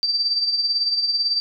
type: tone with tremolo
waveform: sine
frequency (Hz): 4664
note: D8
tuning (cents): -13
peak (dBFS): -16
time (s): 0.03-1.4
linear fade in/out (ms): 0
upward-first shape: sine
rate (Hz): 18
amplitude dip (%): 55
effects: none